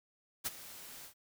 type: noise with ADSR envelope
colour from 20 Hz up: white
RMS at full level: -34 dBFS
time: 0.44-1.14 s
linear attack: 24 ms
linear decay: 29 ms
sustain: -16 dB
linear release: 89 ms
effects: none